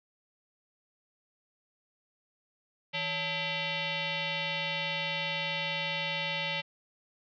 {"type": "tone with frequency modulation", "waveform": "sine", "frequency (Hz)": 161.1, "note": "E3", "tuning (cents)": -39, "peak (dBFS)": -30, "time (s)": [2.93, 6.62], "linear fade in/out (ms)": 20, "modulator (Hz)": 725, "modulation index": 4.8, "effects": []}